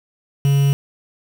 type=tone with quantisation; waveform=triangle; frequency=140 Hz; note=C#3; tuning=18 cents sharp; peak=-10 dBFS; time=0.45-0.73 s; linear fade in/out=0 ms; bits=5; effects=none